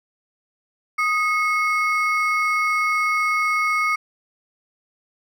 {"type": "ring-modulated tone", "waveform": "triangle", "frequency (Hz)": 1714, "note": "A6", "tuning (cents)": -46, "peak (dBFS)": -13, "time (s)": [0.98, 3.96], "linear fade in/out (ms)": 10, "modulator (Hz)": 468, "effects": []}